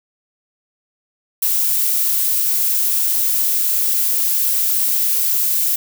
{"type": "noise", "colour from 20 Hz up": "violet", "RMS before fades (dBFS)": -17, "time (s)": [1.42, 5.76], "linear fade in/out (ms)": 5, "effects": []}